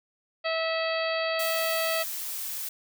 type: harmonic tone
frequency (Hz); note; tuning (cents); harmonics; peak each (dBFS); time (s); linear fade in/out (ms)
650; E5; -24; 1 / 2 / 3 / 4 / 5 / 6 / 7; -28 / -34 / -34 / -35 / -38 / -41 / -37; 0.44-2.04; 20
type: noise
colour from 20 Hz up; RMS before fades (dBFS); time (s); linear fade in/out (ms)
blue; -34; 1.39-2.69; 5
effects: none